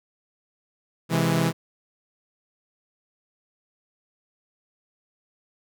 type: chord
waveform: sawtooth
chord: C augmented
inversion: none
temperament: equal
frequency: 130.81 / 164.81 / 207.7 Hz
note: C3 / E3 / G#3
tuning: 0 / 0 / 0 cents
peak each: -22 / -18 / -24 dBFS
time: 1.09-1.53 s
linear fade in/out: 50 ms
effects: none